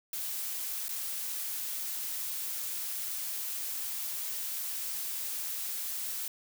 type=noise with dropouts; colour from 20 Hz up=blue; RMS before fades=-36 dBFS; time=0.13-6.28 s; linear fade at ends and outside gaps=2 ms; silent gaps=0.883-0.891 s; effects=none